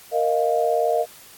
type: chord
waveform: sine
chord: Bb suspended fourth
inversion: none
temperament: just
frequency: 466.2 / 621.6 / 699.2 Hz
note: Bb4 / Eb5 / F5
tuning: 0 / -2 / +2 cents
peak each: -22 dBFS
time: 0.11-1.06 s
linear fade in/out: 50 ms
effects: white hiss -46 dBFS RMS until 1.37 s + AAC 64 kbps